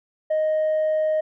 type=tone with tanh clipping; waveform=triangle; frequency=622.3 Hz; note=D#5; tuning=in tune; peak=-19 dBFS; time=0.3-1.21 s; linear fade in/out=10 ms; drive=6 dB; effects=none